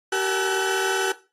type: tone cluster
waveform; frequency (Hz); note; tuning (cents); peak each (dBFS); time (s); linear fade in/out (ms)
35% pulse; 384.4 / 465.6 / 855 / 1322 / 1502; G4 / A#4 / A5 / E6 / F#6; -34 / -2 / -50 / +5 / +26; -23 / -30 / -29 / -32 / -24; 0.12-1.12; 5
effects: noise-tail reverb RT60 0.3 s tail -17 dB re dry + AAC 32 kbps